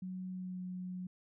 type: tone with pitch glide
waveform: sine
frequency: 185 to 182.56 Hz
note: F#3 to F#3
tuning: 0 to -23 cents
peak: -39 dBFS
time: 0.02-1.07 s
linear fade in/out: 5 ms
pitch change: -23 cents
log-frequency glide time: 0.29-0.61 s
effects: none